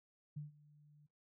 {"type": "tone with ADSR envelope", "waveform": "sine", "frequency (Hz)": 148.3, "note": "D3", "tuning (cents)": 17, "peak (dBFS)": -40, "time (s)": [0.36, 1.07], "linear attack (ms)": 12, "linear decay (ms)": 140, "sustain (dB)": -22, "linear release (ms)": 15, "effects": ["noise-tail reverb RT60 0.2 s tail -21 dB re dry"]}